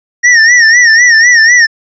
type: tone with vibrato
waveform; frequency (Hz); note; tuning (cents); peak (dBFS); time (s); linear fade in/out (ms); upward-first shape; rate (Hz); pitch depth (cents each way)
square; 1870; A#6; +5; -3; 0.23-1.67; 20; sine; 4; 100
effects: resampled to 16000 Hz